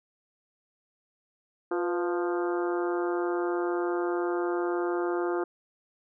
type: harmonic tone with a mistuned harmonic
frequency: 175.4 Hz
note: F3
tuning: 8 cents sharp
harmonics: 2 / 3 / 4 / 5 / 6 / 7 / 8 / 9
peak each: -27 / -36 / -37 / -39 / -42 / -39 / -41 / -46 dBFS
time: 1.71-5.44 s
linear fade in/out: 5 ms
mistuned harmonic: 3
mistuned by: -74 cents
effects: none